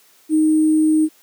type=tone with sample-and-hold; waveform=sine; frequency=311.1 Hz; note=D#4; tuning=in tune; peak=-11 dBFS; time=0.29-1.09 s; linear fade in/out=50 ms; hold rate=8820 Hz; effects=white hiss -53 dBFS RMS until 1.22 s + high-pass 200 Hz 12 dB/octave